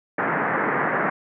white band-pass noise, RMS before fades -23 dBFS, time 0.18-1.1 s, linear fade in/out 5 ms, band 130 to 1900 Hz, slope 48 dB/octave, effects none

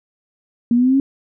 sine exponential sweep, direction up, 233.1 to 277.2 Hz, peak -11 dBFS, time 0.71-1 s, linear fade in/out 2 ms, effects none

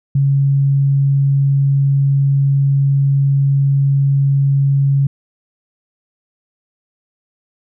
sine tone, 138.59 Hz, C#3, in tune, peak -10 dBFS, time 0.15-5.07 s, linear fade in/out 5 ms, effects none

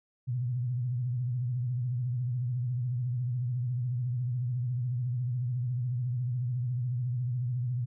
sine tone with vibrato, 123.47 Hz, B2, in tune, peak -28 dBFS, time 0.27-7.86 s, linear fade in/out 20 ms, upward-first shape triangle, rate 14 Hz, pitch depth 110 cents each way, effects none

